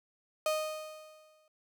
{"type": "tone with exponential decay", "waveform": "35% pulse", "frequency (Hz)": 620, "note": "D#5", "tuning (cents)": -6, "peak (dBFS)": -25, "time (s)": [0.46, 1.48], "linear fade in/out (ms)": 2, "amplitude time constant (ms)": 220, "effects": []}